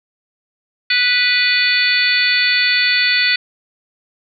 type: harmonic tone with a mistuned harmonic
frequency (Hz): 492.7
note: B4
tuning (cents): -4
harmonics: 3 / 4 / 5 / 6 / 7 / 8 / 9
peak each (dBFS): -21 / -17 / -18 / -27 / -21 / -28 / -18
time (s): 0.9-3.36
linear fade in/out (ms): 5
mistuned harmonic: 7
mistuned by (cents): +24
effects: none